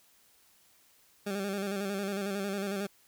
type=tone with vibrato; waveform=20% pulse; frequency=198.3 Hz; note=G3; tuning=20 cents sharp; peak=-27 dBFS; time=1.26-2.87 s; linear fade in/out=10 ms; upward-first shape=square; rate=11 Hz; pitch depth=45 cents each way; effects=white hiss -64 dBFS RMS until 3.07 s